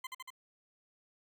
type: tone with echo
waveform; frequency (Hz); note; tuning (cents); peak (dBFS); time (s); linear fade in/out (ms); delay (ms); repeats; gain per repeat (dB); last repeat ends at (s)
20% pulse; 1033; C6; -22; -34; 0.04-0.07; 5; 78; 3; -2; 0.304
effects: none